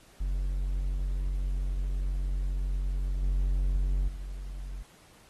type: tone with level steps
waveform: triangle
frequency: 46.25 Hz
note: F#1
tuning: in tune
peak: -25 / -22 / -33 dBFS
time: 0.2-4.83 s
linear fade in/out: 10 ms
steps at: 3.22 / 4.08 s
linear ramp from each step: 5 ms
effects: pink hiss -58 dBFS RMS until 5.29 s + AAC 32 kbps